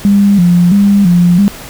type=tone with vibrato; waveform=sine; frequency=187.7 Hz; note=F#3; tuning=25 cents sharp; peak=-4 dBFS; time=0.05-1.48 s; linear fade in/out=0 ms; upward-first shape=square; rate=1.5 Hz; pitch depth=120 cents each way; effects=pink hiss -29 dBFS RMS until 1.69 s